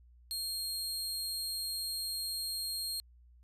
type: tone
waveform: sawtooth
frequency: 4234 Hz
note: C8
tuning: 20 cents sharp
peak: -32 dBFS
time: 0.31-3 s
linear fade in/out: 0 ms
effects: added 60 Hz sine -57 dBFS peak until 3.43 s + resampled to 32000 Hz